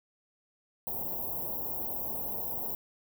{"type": "band-stop noise", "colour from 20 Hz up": "white", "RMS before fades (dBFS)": -35, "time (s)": [0.87, 2.75], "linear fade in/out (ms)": 0, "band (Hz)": [940, 13000], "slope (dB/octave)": 48, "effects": []}